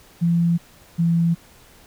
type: tone pair in turn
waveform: sine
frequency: 170 / 168.24 Hz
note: F3 / E3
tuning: -46 / +36 cents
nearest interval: unison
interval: 18 cents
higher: first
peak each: -15 dBFS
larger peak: neither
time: 0.21-0.58 / 0.98-1.35 s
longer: neither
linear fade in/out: 20 ms
effects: pink hiss -50 dBFS RMS until 1.86 s